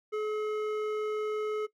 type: tone with hard clipping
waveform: triangle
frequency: 427.1 Hz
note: G#4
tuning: 48 cents sharp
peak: -31 dBFS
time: 0.12-1.67 s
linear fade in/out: 20 ms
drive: 14 dB
effects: noise-tail reverb RT60 0.1 s tail -18 dB re dry